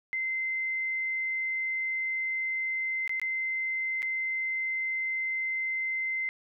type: tone with dropouts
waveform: sine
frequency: 2072 Hz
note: C7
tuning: 17 cents flat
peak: -28 dBFS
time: 0.13-6.29 s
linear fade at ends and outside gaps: 0 ms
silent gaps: 3.077-3.094 / 3.198-3.216 / 4.021-4.028 s
effects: none